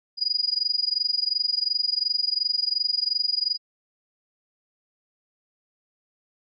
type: tone with amplitude modulation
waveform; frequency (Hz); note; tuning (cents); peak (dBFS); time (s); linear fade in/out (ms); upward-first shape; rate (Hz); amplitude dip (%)
sine; 4901; D#8; -27; -18; 0.17-3.58; 50; sine; 22.8; 95
effects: none